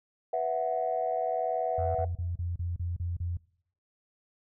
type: chord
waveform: sine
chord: B suspended fourth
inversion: none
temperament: equal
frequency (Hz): 493.9 / 659.3 / 740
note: B4 / E5 / F#5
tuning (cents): 0 / 0 / 0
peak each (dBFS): -33 / -29 / -30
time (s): 0.33-2.05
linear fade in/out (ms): 5
type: tone bursts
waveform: sine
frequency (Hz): 87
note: F2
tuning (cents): -6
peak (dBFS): -29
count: 8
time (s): 1.78-3.371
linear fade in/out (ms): 5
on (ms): 170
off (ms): 33
effects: noise-tail reverb RT60 0.7 s tail -24 dB re dry + tanh soft clip ceiling -18 dBFS